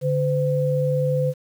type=tone pair together; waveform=sine; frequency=144.78 / 510 Hz; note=D3 / C5; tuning=-24 / -44 cents; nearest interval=octave + minor seventh; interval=2180 cents; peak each=-21 dBFS; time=0.01-1.34 s; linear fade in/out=50 ms; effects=8-bit